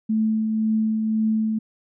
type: tone with tremolo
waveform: sine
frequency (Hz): 218.9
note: A3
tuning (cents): -9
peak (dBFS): -17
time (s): 0.09-1.59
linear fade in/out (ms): 10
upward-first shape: triangle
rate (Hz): 1.9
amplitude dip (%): 35
effects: none